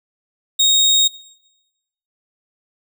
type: tone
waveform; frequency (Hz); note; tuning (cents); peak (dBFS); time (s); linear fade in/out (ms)
30% pulse; 3740; A#7; +5; -9; 0.59-1.08; 10
effects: noise-tail reverb RT60 1.0 s tail -20 dB re dry